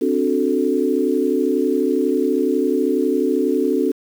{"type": "chord", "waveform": "sine", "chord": "D dominant seventh", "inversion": "third", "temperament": "equal", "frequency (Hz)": [261.6, 293.7, 370, 440], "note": ["C4", "D4", "F#4", "A4"], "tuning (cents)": [0, 0, 0, 0], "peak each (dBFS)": -21, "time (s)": [0.01, 3.92], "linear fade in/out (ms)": 10, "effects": ["7-bit"]}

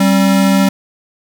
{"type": "tone pair together", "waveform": "square", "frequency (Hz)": [193.48, 268.3], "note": ["G3", "C4"], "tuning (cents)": [-22, 44], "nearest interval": "tritone", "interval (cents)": 566, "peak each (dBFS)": [-10, -16], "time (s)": [0, 0.69], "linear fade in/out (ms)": 5, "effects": []}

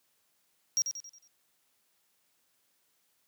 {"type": "tone with echo", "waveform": "triangle", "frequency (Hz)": 5640, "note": "F8", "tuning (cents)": 16, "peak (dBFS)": -23, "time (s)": [0.77, 0.82], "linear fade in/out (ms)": 0, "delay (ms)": 91, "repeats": 5, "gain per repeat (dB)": -7, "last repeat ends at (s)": 1.275, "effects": ["white hiss -73 dBFS RMS until 3.27 s", "high-pass 100 Hz 12 dB/octave"]}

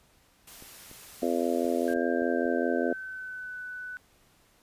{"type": "noise", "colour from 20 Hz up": "white", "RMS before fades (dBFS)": -48, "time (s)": [0.47, 1.94], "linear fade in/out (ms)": 5}
{"type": "clicks", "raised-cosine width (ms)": 2, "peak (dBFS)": -36, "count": 8, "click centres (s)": [0.624, 0.914, 1.233, 1.65, 1.912, 1.964, 2.22, 2.455]}
{"type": "harmonic tone", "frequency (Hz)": 85, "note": "F2", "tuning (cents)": -46, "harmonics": [3, 4, 5, 6, 7, 8], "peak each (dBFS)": [-30, -31, -32, -33, -33, -34], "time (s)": [1.22, 2.93], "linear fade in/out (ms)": 5}
{"type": "tone with pitch glide", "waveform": "sine", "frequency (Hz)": [1592, 1494], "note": ["G6", "F#6"], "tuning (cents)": [26, 16], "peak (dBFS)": -36, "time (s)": [1.88, 3.97], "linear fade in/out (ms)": 0, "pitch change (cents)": -110, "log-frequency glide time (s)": [2.04, 3.58]}
{"effects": ["pink hiss -63 dBFS RMS until 4.62 s", "resampled to 32000 Hz"]}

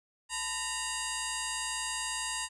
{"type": "tone with frequency modulation", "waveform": "sine", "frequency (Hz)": 2894, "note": "F#7", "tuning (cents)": -39, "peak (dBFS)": -32, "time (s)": [0.29, 2.49], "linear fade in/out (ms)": 50, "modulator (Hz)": 945, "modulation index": 6.6, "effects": []}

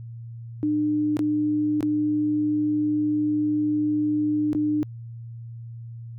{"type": "tone with dropouts", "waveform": "sine", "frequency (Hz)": 301.1, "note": "D4", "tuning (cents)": 43, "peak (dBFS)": -20, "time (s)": [0.63, 4.83], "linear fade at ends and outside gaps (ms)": 0, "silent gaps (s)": [[1.169, 1.192], [1.807, 1.828], [4.531, 4.549]], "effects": ["added 116 Hz sine -35 dBFS peak until 6.18 s"]}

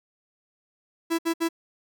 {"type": "tone bursts", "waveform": "45% pulse", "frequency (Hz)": 331.3, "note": "E4", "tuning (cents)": 9, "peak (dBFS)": -22, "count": 3, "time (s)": [1.1, 1.489], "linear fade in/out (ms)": 20, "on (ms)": 87, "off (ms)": 64, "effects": []}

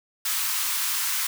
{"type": "high-pass noise", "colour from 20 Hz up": "white", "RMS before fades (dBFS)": -26, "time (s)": [0.25, 1.27], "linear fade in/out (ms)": 5, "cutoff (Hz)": 920, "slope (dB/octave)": 48, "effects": []}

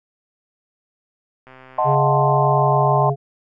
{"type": "click train", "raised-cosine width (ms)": 0.5, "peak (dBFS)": -28, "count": 63, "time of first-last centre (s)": [1.47, 1.947], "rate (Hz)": 130}
{"type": "chord", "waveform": "sine", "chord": "D# diminished seventh", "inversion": "none", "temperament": "equal", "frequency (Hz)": [622.3, 740, 880, 1046.5], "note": ["D#5", "F#5", "A5", "C6"], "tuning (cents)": [0, 0, 0, 0], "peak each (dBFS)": -21, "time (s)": [1.78, 3.1], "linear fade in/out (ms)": 5}
{"type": "harmonic tone", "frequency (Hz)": 138.59, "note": "C#3", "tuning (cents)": 0, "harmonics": [1, 3, 5], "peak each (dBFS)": [-18, -23, -25], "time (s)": [1.84, 3.16], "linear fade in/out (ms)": 50}
{"effects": []}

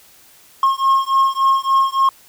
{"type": "beating tone pair", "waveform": "triangle", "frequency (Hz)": [1076, 1079.5], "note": ["C6", "C#6"], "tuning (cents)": [48, -46], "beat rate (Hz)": 3.5, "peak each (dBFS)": -14, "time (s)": [0.63, 2.09], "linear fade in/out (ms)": 2, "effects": ["white hiss -48 dBFS RMS until 2.28 s"]}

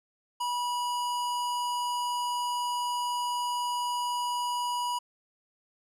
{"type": "tone", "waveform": "square", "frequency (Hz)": 973, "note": "B5", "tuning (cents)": -26, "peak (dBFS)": -29, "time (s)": [0.4, 4.99], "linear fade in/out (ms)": 10, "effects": ["low-pass 12000 Hz 12 dB/octave"]}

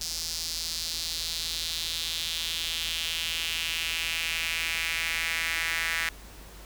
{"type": "tone with high-pass filter sweep", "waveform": "sawtooth", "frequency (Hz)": 164.81, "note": "E3", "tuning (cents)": 0, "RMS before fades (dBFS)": -31, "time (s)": [0.01, 6.09], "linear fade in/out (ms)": 2, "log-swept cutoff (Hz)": [5100, 1900], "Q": 2.9, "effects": ["added 50 Hz sine -46 dBFS peak until 6.65 s", "pink hiss -49 dBFS RMS until 6.65 s"]}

